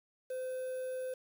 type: tone with quantisation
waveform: triangle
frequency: 514 Hz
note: C5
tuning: 31 cents flat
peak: -34 dBFS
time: 0.3-1.14 s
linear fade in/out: 5 ms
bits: 9
effects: none